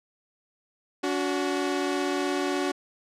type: tone pair together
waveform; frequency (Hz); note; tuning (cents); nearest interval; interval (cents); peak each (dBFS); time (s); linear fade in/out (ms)
sawtooth; 286 / 369.3; D4 / F#4; -46 / -3; major third; 443; -24; 1.03-2.72; 10
effects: low-pass 8000 Hz 12 dB/octave